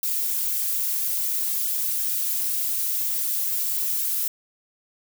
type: noise with flanger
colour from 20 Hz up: violet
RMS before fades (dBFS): -25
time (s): 0.03-4.28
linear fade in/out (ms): 2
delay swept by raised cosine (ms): 2 to 4.4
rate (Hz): 2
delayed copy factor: -0.7
effects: none